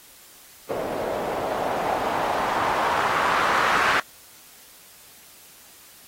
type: noise with low-pass filter sweep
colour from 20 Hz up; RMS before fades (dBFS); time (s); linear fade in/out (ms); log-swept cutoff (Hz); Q
blue; -24; 0.69-4; 5; 530 to 1400; 2.2
effects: white hiss -49 dBFS RMS until 6.07 s + AAC 48 kbps